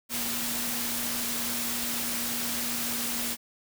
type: tone in noise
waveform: sine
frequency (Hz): 237.9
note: A#3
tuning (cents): +35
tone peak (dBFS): -38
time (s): 0.09-3.37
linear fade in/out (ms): 50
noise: white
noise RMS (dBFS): -31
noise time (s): 0.09-3.37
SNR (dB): -10
effects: none